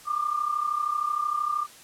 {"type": "tone pair together", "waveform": "sine", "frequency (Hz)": [1174.7, 1207.7], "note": ["D6", "D6"], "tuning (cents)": [0, 48], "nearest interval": "unison", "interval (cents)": 48, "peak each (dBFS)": [-29, -26], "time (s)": [0.05, 1.67], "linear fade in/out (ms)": 50, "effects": ["white hiss -49 dBFS RMS until 1.83 s", "low-pass 11000 Hz 12 dB/octave"]}